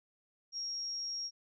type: tone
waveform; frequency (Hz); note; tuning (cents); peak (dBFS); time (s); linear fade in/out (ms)
sine; 5588; F8; 0; -36; 0.52-1.31; 50
effects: none